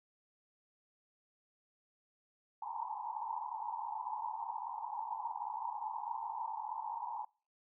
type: band-pass noise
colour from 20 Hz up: white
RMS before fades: -41 dBFS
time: 2.62-7.25 s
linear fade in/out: 5 ms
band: 840 to 960 Hz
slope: 96 dB/octave
effects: noise-tail reverb RT60 0.4 s tail -25 dB re dry